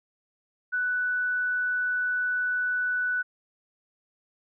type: tone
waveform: sine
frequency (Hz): 1487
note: F#6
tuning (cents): +8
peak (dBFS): -24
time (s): 0.72-3.23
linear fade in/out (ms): 20
effects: none